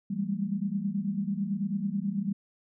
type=tone cluster; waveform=sine; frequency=165.1 / 195.7 / 204.8 / 225.9 Hz; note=E3 / G3 / G#3 / A3; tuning=+3 / -3 / -24 / +46 cents; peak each=-38 / -30 / -33 / -38 dBFS; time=0.1-2.33 s; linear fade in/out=10 ms; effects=none